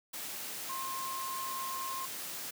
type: tone in noise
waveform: sine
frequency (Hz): 1061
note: C6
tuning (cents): +24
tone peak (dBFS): -37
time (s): 0.69-2.06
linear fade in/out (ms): 10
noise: white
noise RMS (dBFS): -41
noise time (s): 0.13-2.51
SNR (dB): +1
effects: high-pass 150 Hz 12 dB/octave